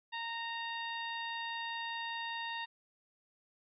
harmonic tone, 925 Hz, A#5, 14 cents flat, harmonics 1 / 2 / 3 / 4 / 5, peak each -41 / -42 / -45 / -45 / -55 dBFS, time 0.12-2.66 s, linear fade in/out 20 ms, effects none

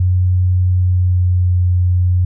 sine tone with pitch glide, 91.1 to 89.9 Hz, F#2 to F#2, -26 to -49 cents, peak -10 dBFS, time 0-2.25 s, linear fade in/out 5 ms, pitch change -23 cents, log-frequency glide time 0.71-1.45 s, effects none

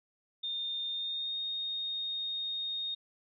sine tone with pitch glide, 3634 to 3704 Hz, A#7 to A#7, -45 to -12 cents, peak -33 dBFS, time 0.43-2.95 s, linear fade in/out 10 ms, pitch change +33 cents, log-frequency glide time 0.89-1.38 s, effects none

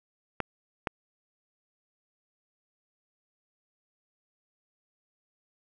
clicks, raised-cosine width 0.5 ms, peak -13 dBFS, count 2, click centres 0.403 / 0.872 s, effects none

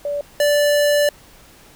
sine / square tone pair in turn, 578 / 584.7 Hz, D5 / D5, -28 / -8 cents, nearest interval unison, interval 20 cents, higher second, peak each -20 / -14 dBFS, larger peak second, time 0.05-0.21 / 0.4-1.09 s, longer second, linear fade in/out 2 ms, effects pink hiss -47 dBFS RMS until 1.75 s

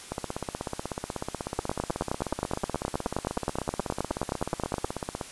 two click trains, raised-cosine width 1 ms, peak -12 / -16 dBFS, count 32 / 84, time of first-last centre 1.59-4.846 / 0.12-5.212 s, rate 9.52 / 16.3 Hz, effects white hiss -44 dBFS RMS until 5.31 s + resampled to 24000 Hz

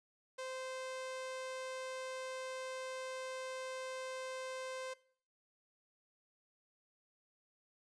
sawtooth tone, 519 Hz, C5, 14 cents flat, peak -38 dBFS, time 0.38-4.94 s, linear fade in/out 10 ms, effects noise-tail reverb RT60 0.5 s tail -20 dB re dry + resampled to 22050 Hz

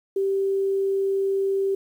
sine tone, 390.4 Hz, G4, 7 cents flat, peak -20 dBFS, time 0.16-1.75 s, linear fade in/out 5 ms, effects 9-bit

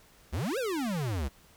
square exponential two-way sweep, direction up then down, 62.2 to 556 to 62.2 Hz, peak -30 dBFS, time 0.32-1.29 s, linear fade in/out 20 ms, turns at 0.58 s, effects pink hiss -59 dBFS RMS until 1.56 s

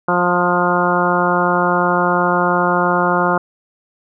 harmonic tone with a mistuned harmonic, 177.2 Hz, F3, 25 cents sharp, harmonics 1 / 2 / 3 / 4 / 5 / 6 / 7 / 8, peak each -21 / -21 / -21 / -21 / -21 / -21 / -21 / -21 dBFS, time 0.08-3.38 s, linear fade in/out 5 ms, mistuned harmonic 6, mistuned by -19 cents, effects none

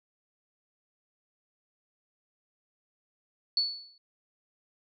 sine tone with exponential decay, 4439 Hz, C#8, 2 cents sharp, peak -21 dBFS, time 3.57-3.98 s, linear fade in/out 2 ms, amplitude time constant 89 ms, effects none

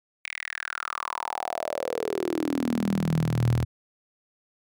sawtooth tone with high-pass filter sweep, 40 Hz, D#1, 49 cents sharp, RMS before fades -28 dBFS, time 0.24-3.65 s, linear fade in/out 10 ms, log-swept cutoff 2300 to 100 Hz, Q 6.5, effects none

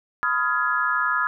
sine chord, F half-diminished seventh, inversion second, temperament just, 1005.8 / 1257.2 / 1396.9 / 1676.3 Hz, Cb6 / Eb6 / F6 / Ab6, +31 / +18 / 0 / +16 cents, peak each -28 / -24 / -25 / -25 dBFS, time 0.23-1.27 s, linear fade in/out 0 ms, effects none

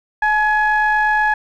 triangle ring-modulated tone, 415.3 Hz, G#4, in tune, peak -8 dBFS, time 0.22-1.34 s, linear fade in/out 5 ms, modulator 1270 Hz, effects none

